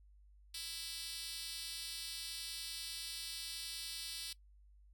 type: tone with high-pass filter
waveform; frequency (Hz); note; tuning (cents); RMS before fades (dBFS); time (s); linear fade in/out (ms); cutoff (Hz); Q
5% pulse; 330.4; E4; +4; -45; 0.54-4.33; 5; 4800; 1.6
effects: noise-tail reverb RT60 0.1 s tail -19 dB re dry + added 50 Hz sine -60 dBFS peak until 4.93 s